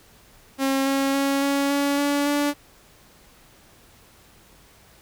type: tone with pitch steps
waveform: sawtooth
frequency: 270 / 273.1 / 276.3 / 279.5 / 282.8 / 286.1 / 289.4 Hz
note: C#4 / C#4 / C#4 / C#4 / C#4 / D4 / D4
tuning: -45 / -26 / -6 / +14 / +35 / -45 / -25 cents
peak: -16 dBFS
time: 0.58-2.54 s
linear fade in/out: 50 ms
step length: 280 ms
effects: pink hiss -53 dBFS RMS until 5.01 s